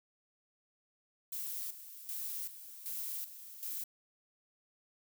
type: noise with tremolo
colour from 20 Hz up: violet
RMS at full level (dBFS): -40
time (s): 1.32-3.84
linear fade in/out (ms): 5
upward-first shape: square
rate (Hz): 1.3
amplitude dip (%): 70
effects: none